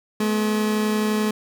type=tone pair together; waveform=30% pulse; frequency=213.5 / 245.1 Hz; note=G#3 / B3; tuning=+48 / -13 cents; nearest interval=major second; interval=239 cents; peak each=-17 / -29 dBFS; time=0.2-1.31 s; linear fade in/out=5 ms; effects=none